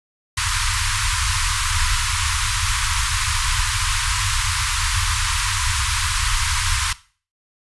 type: band-stop noise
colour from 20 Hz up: pink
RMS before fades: -20 dBFS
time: 0.37-6.93 s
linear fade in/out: 5 ms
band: 110 to 940 Hz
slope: 96 dB/octave
effects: noise-tail reverb RT60 0.4 s tail -18 dB re dry + resampled to 24000 Hz